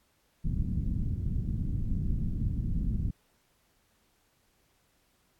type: low-pass noise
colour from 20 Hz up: pink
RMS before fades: -30 dBFS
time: 0.44-3.11 s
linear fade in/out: 10 ms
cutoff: 210 Hz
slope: 24 dB/octave
effects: pink hiss -70 dBFS RMS until 5.39 s + AAC 64 kbps